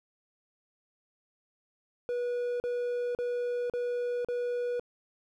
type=tone bursts; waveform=triangle; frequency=486.3 Hz; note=B4; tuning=27 cents flat; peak=-27 dBFS; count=5; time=2.09-4.796 s; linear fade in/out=0 ms; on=510 ms; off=39 ms; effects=none